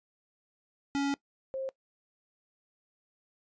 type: tone pair in turn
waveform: square / sine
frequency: 280 / 531.9 Hz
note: C#4 / C5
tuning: +18 / +28 cents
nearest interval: major seventh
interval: 1110 cents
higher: second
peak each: -28 / -32 dBFS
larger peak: first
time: 0.95-1.14 / 1.54-1.69 s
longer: first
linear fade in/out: 0 ms
effects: noise-tail reverb RT60 0.1 s tail -21 dB re dry + resampled to 16000 Hz